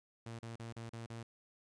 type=tone bursts; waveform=sawtooth; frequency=115 Hz; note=A#2; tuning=23 cents flat; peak=-40 dBFS; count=6; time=0.26-1.23 s; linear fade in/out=5 ms; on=130 ms; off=38 ms; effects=resampled to 22050 Hz + 13-bit